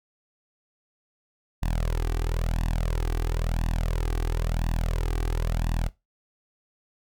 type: tone with flanger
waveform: sawtooth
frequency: 40.88 Hz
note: E1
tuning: 14 cents flat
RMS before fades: -26 dBFS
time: 1.62-5.89 s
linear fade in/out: 10 ms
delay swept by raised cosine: 1.1 to 2.6 ms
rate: 0.98 Hz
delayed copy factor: +0.75
effects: noise-tail reverb RT60 0.2 s tail -18 dB re dry